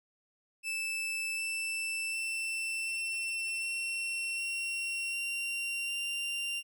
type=tone with pitch steps; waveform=40% pulse; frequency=2637 / 2657 / 2677 / 2697 / 2717 / 2738 / 2759 / 2779 Hz; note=E7 / E7 / E7 / E7 / F7 / F7 / F7 / F7; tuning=0 / +13 / +26 / +39 / -48 / -35 / -22 / -9 cents; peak=-32 dBFS; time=0.63-6.63 s; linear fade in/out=50 ms; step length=750 ms; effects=none